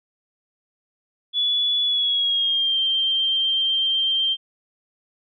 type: tone with pitch glide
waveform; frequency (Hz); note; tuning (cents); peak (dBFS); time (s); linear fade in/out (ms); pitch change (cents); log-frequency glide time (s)
sine; 3422 to 3156; A7 to G7; -49 to +11; -18; 1.33-4.37; 50; -140; 1.84-2.79
effects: none